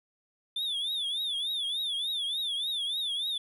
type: tone with vibrato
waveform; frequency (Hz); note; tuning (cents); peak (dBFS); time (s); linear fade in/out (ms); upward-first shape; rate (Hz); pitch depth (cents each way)
triangle; 3520; A7; 0; -28; 0.56-3.38; 5; triangle; 3.4; 160
effects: none